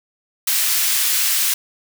white high-pass noise, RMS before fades -18 dBFS, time 0.47-1.54 s, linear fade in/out 5 ms, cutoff 1700 Hz, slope 12 dB/octave, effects none

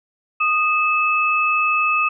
sine tone pair together, 1235.8 / 2602 Hz, D#6 / E7, -12 / -23 cents, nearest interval octave + minor second, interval 1289 cents, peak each -18 dBFS, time 0.4-2.09 s, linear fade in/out 10 ms, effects none

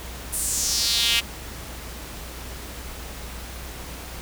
sawtooth tone with high-pass filter sweep, 233.1 Hz, A#3, in tune, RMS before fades -23 dBFS, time 0.32-1.21 s, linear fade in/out 20 ms, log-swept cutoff 10000 to 2700 Hz, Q 3.1, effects added 60 Hz sine -38 dBFS peak until 4.21 s + pink hiss -38 dBFS RMS until 4.21 s

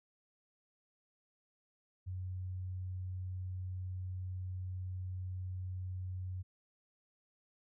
sine tone, 92.2 Hz, F#2, 6 cents flat, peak -38 dBFS, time 2.06-6.43 s, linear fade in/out 20 ms, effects none

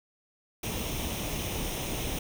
pink noise with comb filter, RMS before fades -33 dBFS, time 0.63-2.19 s, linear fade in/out 5 ms, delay 0.33 ms, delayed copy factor +0.6, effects none

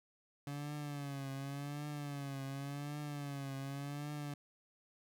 30% pulse tone with vibrato, 141.8 Hz, C#3, 40 cents sharp, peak -38 dBFS, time 0.47-4.34 s, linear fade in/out 2 ms, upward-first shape triangle, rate 0.89 Hz, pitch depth 85 cents each way, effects none

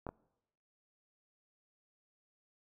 clicks, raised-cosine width 1 ms, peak -26 dBFS, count 2, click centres 0.067 / 0.09 s, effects noise-tail reverb RT60 0.9 s tail -23 dB re dry

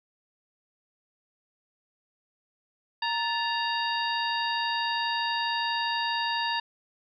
harmonic tone with a mistuned harmonic, 932.3 Hz, A#5, in tune, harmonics 1 / 2 / 3 / 4 / 5, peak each -29 / -32 / -34 / -35 / -36 dBFS, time 3.02-6.6 s, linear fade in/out 5 ms, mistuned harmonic 2, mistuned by -110 cents, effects none

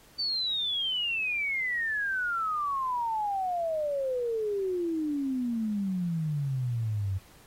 sine exponential sweep, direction down, 4605 to 92.5 Hz, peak -27 dBFS, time 0.18-7.19 s, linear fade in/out 20 ms, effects pink hiss -57 dBFS RMS until 7.46 s + AAC 48 kbps

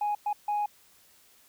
sine tone bursts at uneven times, 830.6 Hz, G#5, in tune, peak -24 dBFS, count 3, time 0.01-0.15 / 0.26-0.33 / 0.48-0.66 s, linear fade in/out 5 ms, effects tanh soft clip ceiling -23 dBFS + white hiss -60 dBFS RMS until 1.48 s

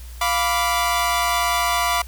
sawtooth chord, B diminished, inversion second, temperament equal with one note detuned, 698.5 / 987.8 / 1165.9 Hz, F5 / B5 / D6, 0 / 0 / -13 cents, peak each -19 dBFS, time 0.21-2.02 s, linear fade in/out 5 ms, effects added 60 Hz sine -34 dBFS peak until 2.07 s + white hiss -46 dBFS RMS until 2.07 s

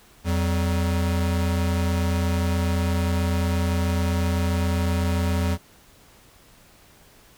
square tone pair together, 85.37 / 190 Hz, F2 / F#3, -39 / +46 cents, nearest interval octave + major second, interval 1385 cents, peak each -22 / -28 dBFS, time 0.24-5.58 s, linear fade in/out 50 ms, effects pink hiss -53 dBFS RMS until 7.37 s

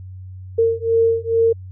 sine beating tone pair, 455.4 / 457.7 Hz, A#4 / A#4, -40 / -32 cents, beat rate 2.3 Hz, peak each -17 dBFS, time 0.58-1.53 s, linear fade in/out 10 ms, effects added 93 Hz sine -32 dBFS peak until 1.71 s

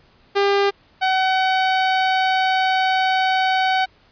sawtooth tone pair in turn, 400 / 755.1 Hz, G4 / F#5, +35 / +35 cents, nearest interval major seventh, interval 1100 cents, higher second, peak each -11 / -12 dBFS, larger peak first, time 0.35-0.71 / 1.01-3.86 s, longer second, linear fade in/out 20 ms, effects pink hiss -55 dBFS RMS until 4.11 s + resampled to 11025 Hz

